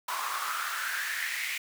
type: noise with high-pass filter sweep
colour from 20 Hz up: pink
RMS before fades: -33 dBFS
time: 0.08-1.58 s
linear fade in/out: 5 ms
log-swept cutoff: 1000 to 2200 Hz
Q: 5.5
effects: none